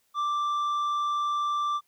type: tone with tanh clipping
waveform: sine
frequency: 1176 Hz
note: D6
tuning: 2 cents sharp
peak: -26 dBFS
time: 0.14-1.81 s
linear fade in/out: 50 ms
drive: 6 dB
effects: white hiss -70 dBFS RMS until 1.87 s